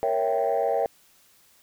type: chord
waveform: sine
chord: A# diminished seventh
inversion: none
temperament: equal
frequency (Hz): 466.2 / 554.4 / 659.3 / 784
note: A#4 / C#5 / E5 / G5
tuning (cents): 0 / 0 / 0 / 0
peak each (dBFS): -26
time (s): 0.03-0.86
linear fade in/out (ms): 0
effects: tanh soft clip ceiling -15 dBFS + white hiss -59 dBFS RMS until 1.62 s